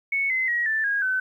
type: tone with pitch steps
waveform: sine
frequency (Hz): 2211 / 2051 / 1902.7 / 1765 / 1637.4 / 1518.9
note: C#7 / C7 / A#6 / A6 / G#6 / F#6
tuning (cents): -5 / -35 / +35 / +5 / -25 / +45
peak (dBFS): -21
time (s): 0.12-1.2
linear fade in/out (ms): 5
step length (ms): 180
effects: 10-bit